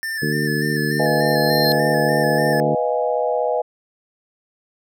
square tone with vibrato, 1760 Hz, A6, in tune, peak -24 dBFS, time 0.03-2.6 s, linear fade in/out 0 ms, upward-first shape square, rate 3.4 Hz, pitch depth 32 cents each way
harmonic tone, 74.8 Hz, D2, 32 cents sharp, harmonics 2 / 3 / 4 / 5 / 6, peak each -23 / -25 / -26 / -27 / -28 dBFS, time 0.22-2.75 s, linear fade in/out 5 ms
square tone with exponential growth, 4186 Hz, C8, in tune, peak -18 dBFS, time 0.38-1.72 s, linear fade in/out 0 ms, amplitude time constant 290 ms
sine chord, F half-diminished seventh, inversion second, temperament equal, 493.9 / 622.3 / 698.5 / 830.6 Hz, Cb5 / Eb5 / F5 / Ab5, 0 / 0 / 0 / 0 cents, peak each -21 / -22 / -25 / -25 dBFS, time 0.99-3.62 s, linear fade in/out 10 ms
effects none

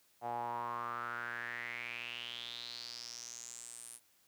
sawtooth tone with band-pass filter sweep, 119.1 Hz, A#2, 38 cents sharp, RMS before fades -43 dBFS, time 0.21-4 s, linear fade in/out 50 ms, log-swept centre 750 to 10000 Hz, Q 6.8, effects white hiss -70 dBFS RMS until 4.27 s + high-pass 60 Hz 12 dB/octave

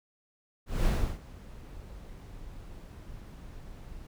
brown noise with ADSR envelope, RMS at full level -24 dBFS, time 0.66-4.07 s, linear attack 200 ms, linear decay 320 ms, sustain -21 dB, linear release 6 ms, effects none

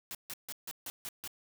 white noise bursts, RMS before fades -41 dBFS, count 7, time 0.11-1.276 s, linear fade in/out 0 ms, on 38 ms, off 150 ms, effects none

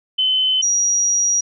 sine tone pair in turn, 3046 / 5750 Hz, F#7 / F8, +50 / +50 cents, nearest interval major seventh, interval 1100 cents, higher second, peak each -14 / -14 dBFS, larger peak neither, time 0.18-0.62 / 0.62-1.41 s, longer second, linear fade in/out 10 ms, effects none

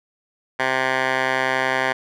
10% pulse tone with band-pass filter, 130.81 Hz, C3, in tune, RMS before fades -21 dBFS, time 0.59-1.93 s, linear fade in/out 10 ms, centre 1500 Hz, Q 1.8, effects none

